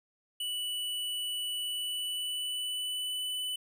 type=tone with pitch glide; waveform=square; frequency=2960 to 2993 Hz; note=F#7 to F#7; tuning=0 to +19 cents; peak=-33 dBFS; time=0.4-3.56 s; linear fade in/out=5 ms; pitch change=+19 cents; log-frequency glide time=1.55-3.36 s; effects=none